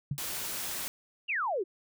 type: tone with exponential decay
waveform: sine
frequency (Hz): 141.6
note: C#3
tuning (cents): +37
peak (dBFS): -25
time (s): 0.11-0.21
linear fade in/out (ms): 5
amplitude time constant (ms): 21
type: noise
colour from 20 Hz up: white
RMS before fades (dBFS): -36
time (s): 0.18-0.88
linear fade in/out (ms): 0
type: exponential sweep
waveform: sine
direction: down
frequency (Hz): 2943 to 338.9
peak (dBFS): -28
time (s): 1.28-1.64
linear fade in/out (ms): 20
effects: none